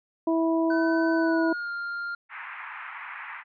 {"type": "harmonic tone", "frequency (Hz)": 327.3, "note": "E4", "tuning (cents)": -12, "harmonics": [1, 2, 3], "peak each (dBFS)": [-22, -28, -32], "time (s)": [0.27, 1.53], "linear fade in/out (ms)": 5}
{"type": "tone with pitch glide", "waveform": "triangle", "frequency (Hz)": [1517, 1399.2], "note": ["F#6", "F6"], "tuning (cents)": [43, 3], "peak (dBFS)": -28, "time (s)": [0.7, 2.15], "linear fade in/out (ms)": 5, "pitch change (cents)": -140, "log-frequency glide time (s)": [1.13, 1.71]}
{"type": "band-pass noise", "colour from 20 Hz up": "white", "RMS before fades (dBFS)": -39, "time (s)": [2.29, 3.44], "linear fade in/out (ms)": 50, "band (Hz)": [870, 2300], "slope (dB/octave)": 48}
{"effects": ["resampled to 11025 Hz"]}